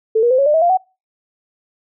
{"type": "tone with pitch steps", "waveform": "sine", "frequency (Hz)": [442.4, 476.9, 514.1, 554.2, 597.4, 644, 694.2, 748.3], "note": ["A4", "A#4", "C5", "C#5", "D5", "E5", "F5", "F#5"], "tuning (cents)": [9, 39, -31, -1, 29, -41, -11, 19], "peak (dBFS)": -10, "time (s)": [0.15, 0.774], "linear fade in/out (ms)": 10, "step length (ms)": 78, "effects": ["noise-tail reverb RT60 0.3 s tail -26 dB re dry"]}